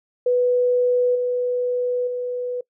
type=tone with level steps; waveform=sine; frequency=493.9 Hz; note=B4; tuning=in tune; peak=-15 / -19 / -23 dBFS; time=0.26-2.61 s; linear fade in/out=5 ms; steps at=1.15 / 2.07 s; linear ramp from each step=5 ms; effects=noise-tail reverb RT60 0.1 s tail -23 dB re dry